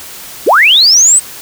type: linear sweep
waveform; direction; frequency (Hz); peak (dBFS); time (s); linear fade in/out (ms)
sine; up; 233.1 to 8372; -3; 0.46-1.2; 20
effects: white hiss -29 dBFS RMS until 1.41 s